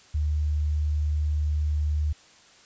sine tone, 75.2 Hz, D2, 42 cents sharp, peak -22 dBFS, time 0.14-2.13 s, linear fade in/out 10 ms, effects white hiss -54 dBFS RMS until 2.65 s + resampled to 16000 Hz

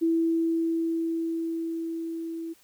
sine tone with level ramp, 329.6 Hz, E4, in tune, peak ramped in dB -20 to -32 dBFS, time 0.01-2.54 s, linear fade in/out 20 ms, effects white hiss -60 dBFS RMS until 2.63 s

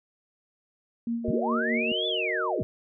sine tone with tremolo, 233.1 Hz, A#3, in tune, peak -25 dBFS, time 1.07-1.92 s, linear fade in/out 2 ms, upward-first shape sine, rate 4.8 Hz, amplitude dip 55%
sine chord, D# minor, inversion first, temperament equal, 370 / 466.2 / 622.3 Hz, F#4 / A#4 / D#5, 0 / 0 / 0 cents, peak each -33 dBFS, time 1.24-2.63 s, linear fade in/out 10 ms
sine linear two-way sweep, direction up then down, 55 to 3520 to 55 Hz, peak -27 dBFS, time 1.28-2.63 s, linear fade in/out 0 ms, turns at 2.07 s
effects none

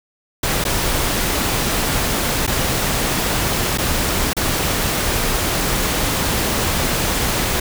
pink noise with dropouts, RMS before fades -19 dBFS, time 0.43-7.6 s, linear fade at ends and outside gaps 5 ms, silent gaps 0.641-0.65 / 2.467-2.475 / 3.776-3.783 / 4.333-4.366 s, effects none

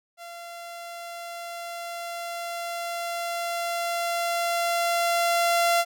sawtooth tone with level ramp, 686 Hz, F5, 31 cents flat, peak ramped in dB -35 to -15 dBFS, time 0.17-5.85 s, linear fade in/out 50 ms, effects none

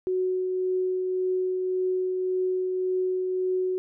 sine tone with tremolo, 370 Hz, F#4, in tune, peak -22 dBFS, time 0.07-3.78 s, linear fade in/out 0 ms, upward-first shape triangle, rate 1.8 Hz, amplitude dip 30%, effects none

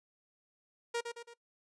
sawtooth tone with echo, 470.5 Hz, A#4, 16 cents sharp, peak -28 dBFS, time 0.94-1.01 s, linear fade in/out 10 ms, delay 110 ms, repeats 3, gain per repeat -6 dB, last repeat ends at 1.34 s, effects noise-tail reverb RT60 0.1 s tail -21 dB re dry + resampled to 22050 Hz

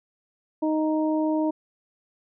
harmonic tone, 311.1 Hz, D#4, in tune, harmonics 1 / 2 / 3, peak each -22 / -28 / -32 dBFS, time 0.62-1.51 s, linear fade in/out 10 ms, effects none

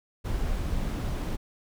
brown noise, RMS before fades -29 dBFS, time 0.24-1.37 s, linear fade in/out 20 ms, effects none

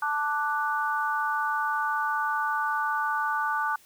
sine chord, D major, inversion second, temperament equal, 880 / 1174.7 / 1480 Hz, A5 / D6 / F#6, 0 / 0 / 0 cents, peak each -29 dBFS, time 0.02-3.76 s, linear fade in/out 5 ms, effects white hiss -57 dBFS RMS until 3.85 s

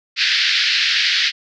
white band-pass noise, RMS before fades -17 dBFS, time 0.16-1.32 s, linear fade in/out 50 ms, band 1600 to 4900 Hz, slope 48 dB/octave, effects none

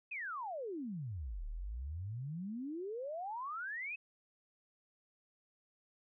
sine exponential two-way sweep, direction down then up, 2609 to 35.22 to 2609 Hz, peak -39 dBFS, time 0.11-3.96 s, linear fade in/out 10 ms, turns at 1.46 s, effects none

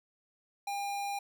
square tone, 804 Hz, G5, 44 cents sharp, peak -34 dBFS, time 0.67-1.19 s, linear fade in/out 5 ms, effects none

